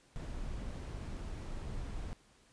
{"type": "noise", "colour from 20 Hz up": "brown", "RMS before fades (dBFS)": -41, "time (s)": [0.16, 2.13], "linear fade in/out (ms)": 0, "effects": ["pink hiss -66 dBFS RMS until 2.52 s", "resampled to 22050 Hz"]}